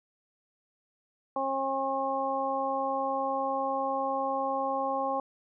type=harmonic tone; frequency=270 Hz; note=C#4; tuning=45 cents flat; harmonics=1 / 2 / 3 / 4; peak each=-38 / -32 / -31 / -33 dBFS; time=1.36-5.2 s; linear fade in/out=2 ms; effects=none